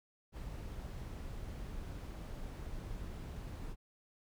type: noise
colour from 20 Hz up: brown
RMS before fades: -44 dBFS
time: 0.32-3.76 s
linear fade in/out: 50 ms
effects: none